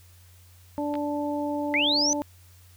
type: harmonic tone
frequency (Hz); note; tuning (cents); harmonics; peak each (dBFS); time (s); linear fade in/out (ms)
292.3; D4; -8; 1 / 2 / 3; -28 / -31 / -33; 0.78-2.22; 0
type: clicks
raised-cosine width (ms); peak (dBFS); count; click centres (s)
0.3; -24; 2; 0.94 / 0.954
type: linear sweep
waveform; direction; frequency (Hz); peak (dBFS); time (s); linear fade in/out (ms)
sine; up; 1967 to 6190; -21; 1.74-2.13; 0
effects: added 90 Hz sine -51 dBFS peak until 2.76 s + white hiss -58 dBFS RMS until 2.76 s